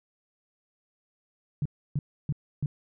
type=tone bursts; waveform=sine; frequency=144.5 Hz; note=D3; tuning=28 cents flat; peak=-24 dBFS; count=4; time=1.62-2.66 s; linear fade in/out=2 ms; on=35 ms; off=300 ms; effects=none